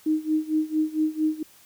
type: tone with tremolo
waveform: sine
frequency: 311.1 Hz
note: D#4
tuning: in tune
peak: -18 dBFS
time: 0.06-1.43 s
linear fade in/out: 5 ms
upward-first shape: sine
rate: 4.4 Hz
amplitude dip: 90%
effects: white hiss -54 dBFS RMS until 1.65 s